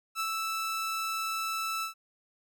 sawtooth tone with ADSR envelope, 1318.5 Hz, E6, in tune, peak -25 dBFS, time 0.15-1.94 s, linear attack 50 ms, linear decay 58 ms, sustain -2 dB, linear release 110 ms, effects none

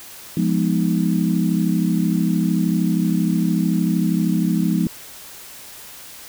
sine chord, F half-diminished seventh, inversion none, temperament equal, 174.61 / 207.7 / 246.9 / 311.1 Hz, F3 / Ab3 / Cb4 / Eb4, 0 / 0 / 0 / 0 cents, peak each -19 / -21 / -24 / -24 dBFS, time 0.37-4.87 s, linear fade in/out 2 ms, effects white hiss -39 dBFS RMS until 6.28 s

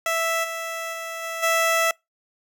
15% pulse tone with level steps, 659.3 Hz, E5, in tune, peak -15 / -22 / -24 / -22 / -12 dBFS, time 0.06-1.91 s, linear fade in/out 2 ms, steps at 0.43 / 0.92 / 1.22 / 1.42 s, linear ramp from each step 20 ms, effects noise-tail reverb RT60 0.2 s tail -26 dB re dry

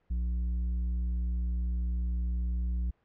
sine tone with tanh clipping, 59.9 Hz, A#1, 48 cents sharp, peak -29 dBFS, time 0.1-2.91 s, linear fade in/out 10 ms, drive 6 dB, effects pink hiss -72 dBFS RMS until 3.04 s + low-pass 2000 Hz 12 dB/octave

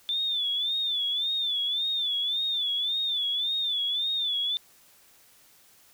sine tone with vibrato, 3520 Hz, A7, in tune, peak -25 dBFS, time 0.09-4.57 s, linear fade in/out 0 ms, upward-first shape sine, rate 1.8 Hz, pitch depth 100 cents each way, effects white hiss -58 dBFS RMS until 5.93 s

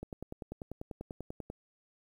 click train, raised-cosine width 2 ms, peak -27 dBFS, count 16, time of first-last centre 0.03-1.501 s, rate 10.2 Hz, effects 10-bit

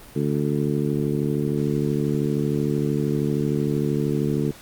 harmonic tone, 73 Hz, D2, 10 cents flat, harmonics 2 / 3 / 4 / 5 / 6, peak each -24 / -26 / -27 / -28 / -29 dBFS, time 0.15-4.52 s, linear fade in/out 20 ms, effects pink hiss -45 dBFS RMS until 4.61 s + Opus 32 kbps

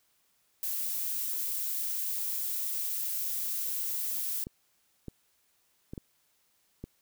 violet noise, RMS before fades -33 dBFS, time 0.63-4.44 s, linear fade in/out 0 ms
clicks, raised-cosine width 3 ms, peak -26 dBFS, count 5, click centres 4.469 / 5.083 / 5.935 / 5.978 / 6.84 s
effects white hiss -71 dBFS RMS until 7.01 s

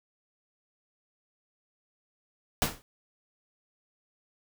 pink noise with exponential decay, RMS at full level -22 dBFS, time 2.62-2.82 s, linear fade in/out 0 ms, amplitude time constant 42 ms, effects none

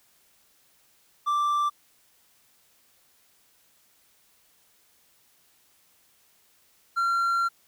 triangle tone pair in turn, 1174.7 / 1372.6 Hz, D6 / F6, 0 / -30 cents, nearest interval minor third, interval 270 cents, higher second, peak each -20 dBFS, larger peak neither, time 1.26-1.7 / 6.96-7.49 s, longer second, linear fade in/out 20 ms, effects white hiss -63 dBFS RMS until 7.67 s

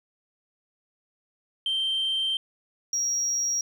sine tone pair in turn, 3136 / 5659 Hz, G7 / F8, 0 / +22 cents, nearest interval minor seventh, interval 1022 cents, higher second, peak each -22 dBFS, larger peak neither, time 1.66-2.37 / 2.93-3.61 s, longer first, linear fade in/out 2 ms, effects tanh soft clip ceiling -21 dBFS + 10-bit

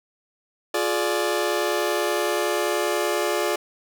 sawtooth chord, D diminished, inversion first, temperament just, 352.4 / 422.9 / 587.3 Hz, F4 / Ab4 / D5, +16 / +31 / 0 cents, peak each -22 dBFS, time 0.74-3.56 s, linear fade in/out 5 ms, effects none

